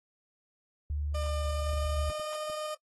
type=tone; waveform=sine; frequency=73.42 Hz; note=D2; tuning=in tune; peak=-30 dBFS; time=0.9-2.1 s; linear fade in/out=0 ms
type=tone with pitch glide; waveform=30% pulse; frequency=601 to 611.2 Hz; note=D5 to D#5; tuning=+40 to -31 cents; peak=-32 dBFS; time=1.14-2.75 s; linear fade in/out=10 ms; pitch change=+29 cents; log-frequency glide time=1.44-2.32 s
type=clicks; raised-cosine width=3 ms; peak=-39 dBFS; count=3; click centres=1.733 / 2.197 / 2.499 s
effects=noise-tail reverb RT60 0.1 s tail -21 dB re dry + AAC 32 kbps